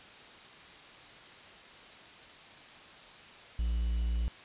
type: tone with quantisation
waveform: triangle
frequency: 57.8 Hz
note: A#1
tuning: 14 cents flat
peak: -26 dBFS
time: 3.59-4.28 s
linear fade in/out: 0 ms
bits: 9
effects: white hiss -51 dBFS RMS until 4.44 s + resampled to 8000 Hz